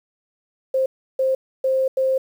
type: tone bursts at uneven times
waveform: sine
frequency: 527 Hz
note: C5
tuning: 12 cents sharp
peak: -16 dBFS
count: 4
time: 0.74-0.86 / 1.19-1.35 / 1.64-1.88 / 1.97-2.18 s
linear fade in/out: 5 ms
effects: 8-bit